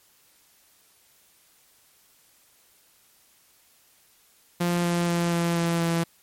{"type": "tone with pitch steps", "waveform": "sawtooth", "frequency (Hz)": [174.1, 172.8, 171.5, 170.22, 168.95, 167.68], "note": ["F3", "F3", "F3", "F3", "E3", "E3"], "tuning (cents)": [-5, -18, -31, -44, 43, 30], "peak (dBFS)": -18, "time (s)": [4.6, 6.04], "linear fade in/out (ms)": 10, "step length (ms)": 240, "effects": ["white hiss -60 dBFS RMS until 6.22 s", "MP3 64 kbps"]}